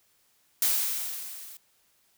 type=noise with level ramp; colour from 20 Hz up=blue; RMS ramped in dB=-23 to -46 dBFS; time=0.62-1.57 s; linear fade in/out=2 ms; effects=white hiss -67 dBFS RMS until 2.17 s